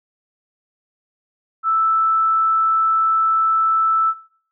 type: tone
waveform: sine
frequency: 1318.5 Hz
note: E6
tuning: in tune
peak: -14 dBFS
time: 1.63-4.14 s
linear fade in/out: 50 ms
effects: noise-tail reverb RT60 0.5 s tail -18 dB re dry